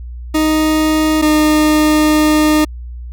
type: tone pair in turn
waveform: 40% pulse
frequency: 311.1 / 305.8 Hz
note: D#4 / D#4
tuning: 0 / -30 cents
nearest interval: unison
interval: 30 cents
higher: first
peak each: -10 / -8 dBFS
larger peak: second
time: 0.34-1.22 / 1.22-2.65 s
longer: second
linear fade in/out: 10 ms
effects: added 60 Hz sine -25 dBFS peak until 3.12 s